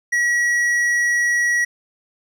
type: tone with tanh clipping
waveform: triangle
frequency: 1920 Hz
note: B6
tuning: 49 cents flat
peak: -17 dBFS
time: 0.12-1.65 s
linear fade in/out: 10 ms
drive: 13 dB
effects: none